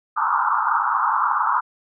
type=band-pass noise; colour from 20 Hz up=white; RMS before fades=-20 dBFS; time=0.16-1.61 s; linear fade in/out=20 ms; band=840 to 1400 Hz; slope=96 dB/octave; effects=none